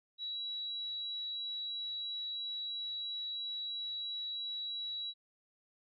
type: tone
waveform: sine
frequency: 3901 Hz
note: B7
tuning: 22 cents flat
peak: -37 dBFS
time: 0.18-5.14 s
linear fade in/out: 50 ms
effects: none